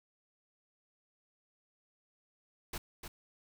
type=noise with echo; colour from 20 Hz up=pink; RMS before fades=-39 dBFS; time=2.73-2.78 s; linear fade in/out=5 ms; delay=300 ms; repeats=1; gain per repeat=-6 dB; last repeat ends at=3.08 s; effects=none